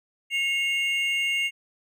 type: tone pair together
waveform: triangle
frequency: 2174 / 2794 Hz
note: C#7 / F7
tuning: -34 / 0 cents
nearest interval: major third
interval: 434 cents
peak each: -24 dBFS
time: 0.3-1.51 s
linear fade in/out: 50 ms
effects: none